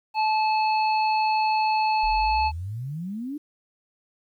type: harmonic tone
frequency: 867 Hz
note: A5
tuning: 26 cents flat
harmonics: 1 / 3 / 5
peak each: -20 / -30 / -34 dBFS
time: 0.14-2.52 s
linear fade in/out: 50 ms
type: exponential sweep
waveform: sine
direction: up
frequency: 35.33 to 306.5 Hz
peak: -29 dBFS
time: 2.03-3.38 s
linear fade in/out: 10 ms
effects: 10-bit